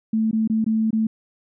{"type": "tone with dropouts", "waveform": "sine", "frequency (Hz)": 220.6, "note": "A3", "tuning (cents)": 5, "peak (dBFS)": -17, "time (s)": [0.13, 1.07], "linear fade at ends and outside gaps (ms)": 5, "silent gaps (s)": [[0.312, 0.329], [0.476, 0.498], [0.644, 0.663], [0.907, 0.929]], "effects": []}